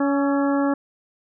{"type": "harmonic tone with a mistuned harmonic", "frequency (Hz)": 280.7, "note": "C#4", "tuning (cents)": 22, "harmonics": [1, 2, 3, 4, 5, 6], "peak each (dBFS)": [-19, -25, -29, -31, -33, -35], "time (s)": [0, 0.74], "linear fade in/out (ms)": 5, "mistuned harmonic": 5, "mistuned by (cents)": -55, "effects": []}